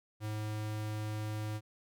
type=tone; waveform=square; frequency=107.1 Hz; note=A2; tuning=46 cents flat; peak=-36 dBFS; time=0.2-1.61 s; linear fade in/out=50 ms; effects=none